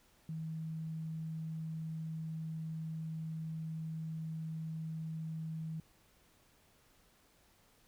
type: tone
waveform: sine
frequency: 159.8 Hz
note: D#3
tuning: 47 cents sharp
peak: -38 dBFS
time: 0.29-5.8 s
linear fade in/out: 2 ms
effects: pink hiss -68 dBFS RMS until 7.87 s